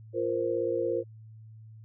sine chord, F suspended fourth, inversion none, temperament equal with one note detuned, 348 / 466.2 / 523.3 Hz, F4 / Bb4 / C5, -6 / 0 / 0 cents, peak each -31 / -30 / -31 dBFS, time 0.13-1.04 s, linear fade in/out 50 ms, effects added 110 Hz sine -46 dBFS peak until 1.84 s

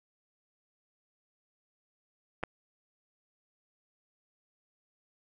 clicks, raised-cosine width 0.5 ms, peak -29 / -16 dBFS, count 2, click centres 2.43 / 2.436 s, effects none

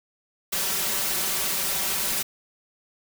white noise with comb filter, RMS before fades -26 dBFS, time 0.52-2.23 s, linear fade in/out 10 ms, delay 5.2 ms, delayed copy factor +0.7, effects none

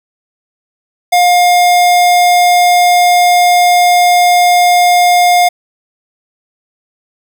square tone, 710 Hz, F5, 28 cents sharp, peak -6 dBFS, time 1.12-5.49 s, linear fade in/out 10 ms, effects 8-bit

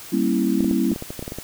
sine chord, G diminished seventh, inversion none, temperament equal with one note detuned, 196 / 233.1 / 272.3 / 329.6 Hz, G3 / Bb3 / Db4 / Fb4, 0 / 0 / -31 / 0 cents, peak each -23 dBFS, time 0.12-0.94 s, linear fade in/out 10 ms
clicks, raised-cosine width 2 ms, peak -17 dBFS, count 12, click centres 0.606 / 0.645 / 0.712 / 0.916 / 0.961 / 1.024 / 1.105 / 1.193 / 1.226 / 1.279 / 1.321 / 1.386 s
effects white hiss -39 dBFS RMS until 1.43 s

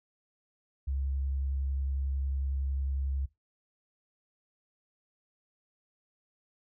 sine tone with vibrato, 68 Hz, C#2, 33 cents flat, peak -29 dBFS, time 0.87-3.26 s, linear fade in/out 10 ms, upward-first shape triangle, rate 11 Hz, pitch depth 17 cents each way, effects noise-tail reverb RT60 0.2 s tail -20 dB re dry

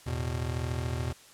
square chord, E suspended fourth, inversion none, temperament just, 82.41 / 109.88 / 123.61 Hz, E2 / A2 / B2, 0 / -2 / +2 cents, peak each -34 / -39 / -34 dBFS, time 0.06-1.13 s, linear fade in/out 10 ms, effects white hiss -54 dBFS RMS until 1.33 s + low-pass 10000 Hz 12 dB/octave

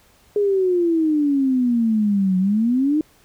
sine exponential two-way sweep, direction down then up, 417.8 to 182.8 to 315.1 Hz, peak -15 dBFS, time 0.36-3.01 s, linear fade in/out 2 ms, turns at 2.38 s, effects pink hiss -55 dBFS RMS until 3.24 s

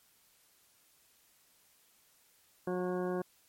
harmonic tone with a mistuned harmonic, 181.1 Hz, F#3, 37 cents flat, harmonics 1 / 2 / 3 / 4 / 5 / 6 / 8 / 9, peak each -37 / -34 / -40 / -44 / -50 / -46 / -50 / -52 dBFS, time 2.67-3.22 s, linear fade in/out 5 ms, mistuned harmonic 6, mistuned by +18 cents, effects white hiss -67 dBFS RMS until 3.48 s + MP3 64 kbps

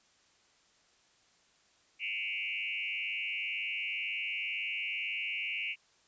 sine tone with frequency modulation, 2520 Hz, D#7, 21 cents sharp, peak -33 dBFS, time 1.99-5.76 s, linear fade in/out 50 ms, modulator 102 Hz, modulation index 3.4, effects white hiss -67 dBFS RMS until 6.07 s + resampled to 16000 Hz

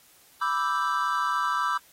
triangle chord, E minor seventh, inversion second, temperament equal, 987.8 / 1174.7 / 1318.5 / 1568 Hz, B5 / D6 / E6 / G6, 0 / 0 / 0 / 0 cents, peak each -28 / -26 / -27 / -30 dBFS, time 0.41-1.78 s, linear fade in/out 10 ms, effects white hiss -57 dBFS RMS until 1.92 s + AAC 48 kbps

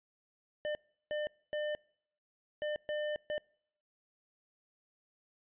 square tone bursts at uneven times, 600 Hz, D5, 37 cents sharp, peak -34 dBFS, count 6, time 0.65-0.75 / 1.11-1.27 / 1.53-1.75 / 2.62-2.76 / 2.89-3.16 / 3.3-3.38 s, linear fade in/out 0 ms, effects noise-tail reverb RT60 0.7 s tail -26 dB re dry + resampled to 8000 Hz

